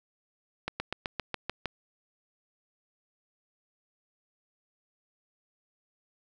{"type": "slowing click train", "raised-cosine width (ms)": 0.3, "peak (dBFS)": -15, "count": 8, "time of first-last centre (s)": [0.68, 1.657], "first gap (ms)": 120, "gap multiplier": 1.05, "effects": []}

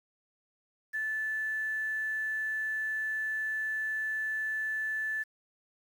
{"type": "tone with quantisation", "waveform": "sine", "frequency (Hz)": 1746, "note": "A6", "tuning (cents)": -14, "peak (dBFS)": -30, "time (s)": [0.93, 5.24], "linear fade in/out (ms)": 20, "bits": 9, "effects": []}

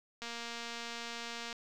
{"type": "click train", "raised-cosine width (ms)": 0.2, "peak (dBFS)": -25, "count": 307, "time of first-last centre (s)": [0.22, 1.528], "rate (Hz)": 234, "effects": []}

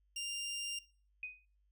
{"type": "tone", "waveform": "20% pulse", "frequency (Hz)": 2794, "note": "F7", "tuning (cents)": 0, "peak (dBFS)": -34, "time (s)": [0.16, 0.79], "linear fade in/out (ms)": 5}
{"type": "tone with exponential decay", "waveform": "sine", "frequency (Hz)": 2498, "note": "D#7", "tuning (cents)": 6, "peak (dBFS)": -37, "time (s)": [1.23, 1.45], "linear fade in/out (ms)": 2, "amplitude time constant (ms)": 47}
{"effects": ["noise-tail reverb RT60 0.4 s tail -19 dB re dry", "added 50 Hz sine -70 dBFS peak until 1.71 s"]}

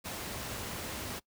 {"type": "noise", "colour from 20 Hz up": "pink", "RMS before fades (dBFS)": -39, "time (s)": [0.04, 1.2], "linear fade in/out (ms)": 20, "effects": ["noise-tail reverb RT60 0.1 s tail -21 dB re dry", "high-pass 60 Hz 12 dB/octave"]}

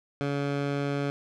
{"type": "tone with low-pass filter", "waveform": "15% pulse", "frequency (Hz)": 141.8, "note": "C#3", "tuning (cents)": 40, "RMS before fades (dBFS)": -29, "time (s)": [0.21, 1.1], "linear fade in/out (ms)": 0, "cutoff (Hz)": 4200, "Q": 0.54, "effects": []}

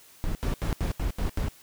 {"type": "noise bursts", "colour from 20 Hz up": "brown", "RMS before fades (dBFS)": -27, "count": 7, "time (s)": [0.24, 1.484], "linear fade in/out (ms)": 0, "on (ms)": 110, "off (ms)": 79, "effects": ["white hiss -54 dBFS RMS until 1.62 s"]}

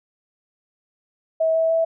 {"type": "tone with pitch steps", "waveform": "sine", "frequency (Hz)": [645, 650.2, 655.5], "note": ["E5", "E5", "E5"], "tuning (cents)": [-38, -24, -10], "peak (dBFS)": -16, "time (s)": [1.4, 1.85], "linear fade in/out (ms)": 10, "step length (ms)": 150, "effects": []}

